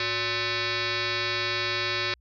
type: tone with frequency modulation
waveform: sine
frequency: 1046.5 Hz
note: C6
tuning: in tune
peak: -25 dBFS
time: 0-2.14 s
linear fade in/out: 2 ms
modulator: 470 Hz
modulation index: 7.8
effects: added 60 Hz sine -59 dBFS peak until 2.2 s